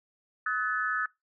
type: tone cluster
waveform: sine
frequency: 1277 / 1492 / 1734 Hz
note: D#6 / F#6 / A6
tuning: +45 / +14 / -26 cents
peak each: -31 dBFS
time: 0.46-1.06 s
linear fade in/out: 5 ms
effects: noise-tail reverb RT60 0.2 s tail -22 dB re dry